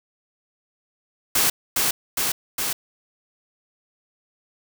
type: noise with echo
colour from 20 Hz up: white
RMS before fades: -19 dBFS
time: 1.35-1.5 s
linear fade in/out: 5 ms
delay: 410 ms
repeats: 3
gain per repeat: -2 dB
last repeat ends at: 2.73 s
effects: none

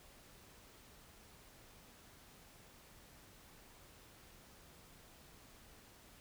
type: silence
effects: pink hiss -61 dBFS RMS until 6.2 s

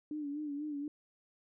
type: tone with vibrato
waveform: sine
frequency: 293.7 Hz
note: D4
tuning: in tune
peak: -36 dBFS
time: 0.11-0.88 s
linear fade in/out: 2 ms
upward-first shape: sine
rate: 4.1 Hz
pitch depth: 65 cents each way
effects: none

